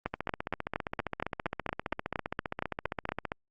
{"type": "two click trains", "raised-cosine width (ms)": 0.5, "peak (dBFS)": [-17, -15], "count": [49, 14], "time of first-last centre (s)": [[0.14, 3.319], [0.06, 3.09]], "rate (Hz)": [15.1, 4.29], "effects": ["Opus 32 kbps"]}